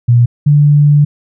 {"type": "tone pair in turn", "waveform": "sine", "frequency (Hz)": [120, 146.55], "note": ["B2", "D3"], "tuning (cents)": [-49, -3], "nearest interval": "minor third", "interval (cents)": 346, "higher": "second", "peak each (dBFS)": [-4, -4], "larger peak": "neither", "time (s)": [[0.08, 0.26], [0.46, 1.05]], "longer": "second", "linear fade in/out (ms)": 10, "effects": []}